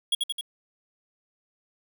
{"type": "tone with echo", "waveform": "square", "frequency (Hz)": 3322, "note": "G#7", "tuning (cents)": 0, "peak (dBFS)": -21, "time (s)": [0.12, 0.15], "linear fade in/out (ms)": 5, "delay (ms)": 87, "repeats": 3, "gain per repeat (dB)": -3, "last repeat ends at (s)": 0.411, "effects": ["9-bit"]}